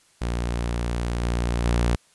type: tone with level steps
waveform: sawtooth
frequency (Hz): 59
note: A#1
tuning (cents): +22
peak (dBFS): -20 / -18 / -15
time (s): 0.21-1.96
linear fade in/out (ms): 10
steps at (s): 1.23 / 1.65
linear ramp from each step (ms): 5
effects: white hiss -59 dBFS RMS until 2.14 s + resampled to 24000 Hz